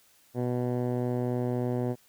10% pulse tone with low-pass filter, 123.47 Hz, B2, in tune, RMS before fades -29 dBFS, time 0.34-1.96 s, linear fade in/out 50 ms, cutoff 610 Hz, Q 0.56, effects white hiss -62 dBFS RMS until 2.08 s

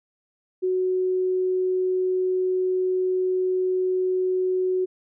sine tone, 370 Hz, F#4, in tune, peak -20 dBFS, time 0.62-4.86 s, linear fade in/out 20 ms, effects none

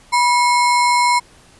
sine tone with sample-and-hold, 977 Hz, B5, 19 cents flat, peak -11 dBFS, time 0.12-1.2 s, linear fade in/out 20 ms, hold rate 3150 Hz, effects pink hiss -48 dBFS RMS until 1.59 s + resampled to 24000 Hz

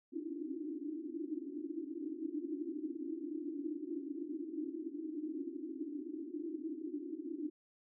white band-pass noise, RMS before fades -42 dBFS, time 0.12-7.5 s, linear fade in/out 10 ms, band 280 to 340 Hz, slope 96 dB/octave, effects none

